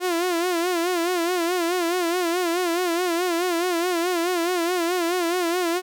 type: tone with vibrato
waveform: sawtooth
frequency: 349.2 Hz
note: F4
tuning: in tune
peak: -17 dBFS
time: 0-5.82 s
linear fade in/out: 50 ms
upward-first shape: sine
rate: 4.7 Hz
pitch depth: 91 cents each way
effects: none